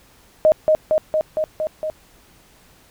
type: tone with echo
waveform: sine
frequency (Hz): 622.3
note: D#5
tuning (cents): 0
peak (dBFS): -9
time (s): 0.45-0.52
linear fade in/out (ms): 0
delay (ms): 230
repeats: 6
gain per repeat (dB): -2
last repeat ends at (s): 1.9
effects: pink hiss -52 dBFS RMS until 2.9 s